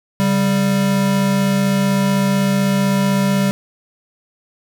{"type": "tone pair together", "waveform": "square", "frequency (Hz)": [140.15, 196], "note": ["C#3", "G3"], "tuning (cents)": [19, 0], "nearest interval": "tritone", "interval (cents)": 581, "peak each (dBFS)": [-22, -15], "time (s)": [0.2, 3.51], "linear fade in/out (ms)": 0, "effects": []}